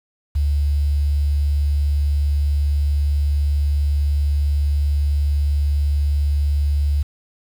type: tone with quantisation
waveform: sine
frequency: 72.3 Hz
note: D2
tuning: 27 cents flat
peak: -15 dBFS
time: 0.35-7.03 s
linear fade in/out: 10 ms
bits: 7
effects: none